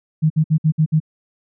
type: tone bursts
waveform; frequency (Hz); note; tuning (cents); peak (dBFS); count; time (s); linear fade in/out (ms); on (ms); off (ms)
sine; 156.3; D#3; +8; -11; 6; 0.22-1.002; 20; 82; 58
effects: none